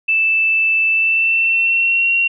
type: tone with pitch glide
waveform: sine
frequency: 2642 to 2743 Hz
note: E7 to F7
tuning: +3 to -32 cents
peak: -12 dBFS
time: 0.08-2.28 s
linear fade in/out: 10 ms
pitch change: +65 cents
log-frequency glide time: 0.89-2.12 s
effects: none